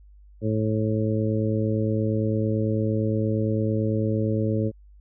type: harmonic tone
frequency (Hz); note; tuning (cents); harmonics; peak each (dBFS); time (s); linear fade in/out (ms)
108.8; A2; -19; 1 / 2 / 3 / 4 / 5; -24 / -27 / -29 / -30 / -31; 0.41-4.72; 50
effects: added 50 Hz sine -47 dBFS peak until 5 s